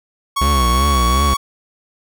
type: tone with pitch glide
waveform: 45% pulse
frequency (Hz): 1108.7 to 1119.6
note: C#6 to C#6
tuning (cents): 0 to +17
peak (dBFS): -16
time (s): 0.36-1.37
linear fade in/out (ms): 10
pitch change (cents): +17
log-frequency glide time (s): 0.72-1
type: tone with vibrato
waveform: 45% pulse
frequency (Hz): 65.41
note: C2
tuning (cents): 0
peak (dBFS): -14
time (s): 0.41-1.34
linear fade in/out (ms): 5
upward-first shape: triangle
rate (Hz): 2.7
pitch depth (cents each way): 210
effects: none